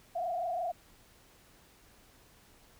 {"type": "tone with frequency modulation", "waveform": "sine", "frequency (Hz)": 698.5, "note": "F5", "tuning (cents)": 0, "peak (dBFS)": -31, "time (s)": [0.15, 0.72], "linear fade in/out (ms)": 10, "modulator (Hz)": 25.7, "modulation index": 1.5, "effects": ["pink hiss -61 dBFS RMS until 2.79 s"]}